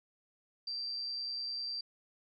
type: tone with amplitude modulation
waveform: sine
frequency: 4699 Hz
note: D8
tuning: in tune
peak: -34 dBFS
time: 0.67-1.81 s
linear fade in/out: 5 ms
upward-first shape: sine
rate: 130 Hz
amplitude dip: 40%
effects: none